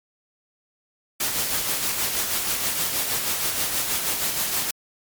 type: noise with tremolo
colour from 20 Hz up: white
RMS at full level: -23 dBFS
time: 1.2-4.71 s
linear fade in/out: 5 ms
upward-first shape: sine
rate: 6.3 Hz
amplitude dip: 40%
effects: MP3 96 kbps